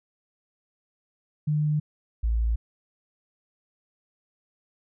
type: tone pair in turn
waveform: sine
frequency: 150.7 / 56.45 Hz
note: D3 / A1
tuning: +45 / +45 cents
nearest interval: octave + perfect fourth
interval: 1700 cents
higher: first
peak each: -21 dBFS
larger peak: neither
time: 1.47-1.8 / 2.23-2.56 s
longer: neither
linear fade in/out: 10 ms
effects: none